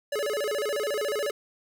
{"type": "tone with vibrato", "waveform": "square", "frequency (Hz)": 493.9, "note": "B4", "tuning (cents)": 0, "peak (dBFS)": -27, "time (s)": [0.12, 1.31], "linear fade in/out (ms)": 5, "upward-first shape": "square", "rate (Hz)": 14, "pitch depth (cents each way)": 260, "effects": []}